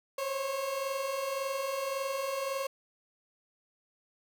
30% pulse tone pair together, 525.2 / 547 Hz, C5 / C#5, +6 / -23 cents, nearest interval minor second, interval 71 cents, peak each -36 / -30 dBFS, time 0.18-2.67 s, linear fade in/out 5 ms, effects none

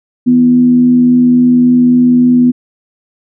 sine tone with frequency modulation, 247.2 Hz, B3, 2 cents sharp, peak -4 dBFS, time 0.26-2.52 s, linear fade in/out 20 ms, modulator 85.2 Hz, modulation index 0.27, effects none

